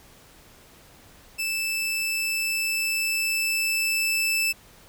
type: tone with level ramp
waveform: sawtooth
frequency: 2637 Hz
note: E7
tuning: in tune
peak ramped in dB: -22 to -18 dBFS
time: 1.38-4.53 s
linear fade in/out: 20 ms
effects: pink hiss -52 dBFS RMS until 4.88 s